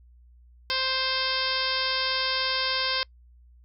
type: harmonic tone with a mistuned harmonic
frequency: 523.3 Hz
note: C5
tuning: in tune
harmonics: 1 / 2 / 3 / 4 / 5 / 6 / 7 / 8 / 9 / 10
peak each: -36 / -33 / -33 / -35 / -35 / -33 / -33 / -35 / -31 / -33 dBFS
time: 0.7-3.03 s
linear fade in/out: 0 ms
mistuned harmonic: 6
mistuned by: +15 cents
effects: noise-tail reverb RT60 0.1 s tail -26 dB re dry + added 60 Hz sine -51 dBFS peak until 3.64 s